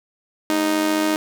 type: tone with amplitude modulation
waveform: sawtooth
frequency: 310.6 Hz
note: D#4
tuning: 3 cents flat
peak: -11 dBFS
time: 0.5-1.16 s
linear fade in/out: 0 ms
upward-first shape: sine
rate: 94.3 Hz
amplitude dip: 60%
effects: 8-bit